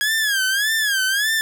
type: tone with vibrato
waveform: sawtooth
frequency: 1650 Hz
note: G#6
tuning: 12 cents flat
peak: -14 dBFS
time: 0.01-1.41 s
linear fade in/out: 0 ms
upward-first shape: sine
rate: 1.7 Hz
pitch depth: 140 cents each way
effects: none